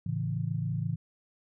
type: chord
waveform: sine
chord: A major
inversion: none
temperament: equal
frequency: 110 / 138.59 / 164.81 Hz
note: A2 / C#3 / E3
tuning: 0 / 0 / 0 cents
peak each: -33 dBFS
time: 0.06-0.96 s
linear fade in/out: 5 ms
effects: none